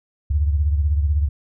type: beating tone pair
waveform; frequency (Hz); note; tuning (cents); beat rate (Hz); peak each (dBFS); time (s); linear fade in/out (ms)
sine; 72.7 / 88.7; D2 / F2; -17 / +27; 16; -16 / -25; 0.3-1.29; 10
effects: none